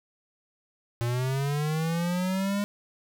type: linear sweep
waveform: square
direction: up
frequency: 116.54 to 205.2 Hz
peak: -26 dBFS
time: 1.01-2.64 s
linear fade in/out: 0 ms
effects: none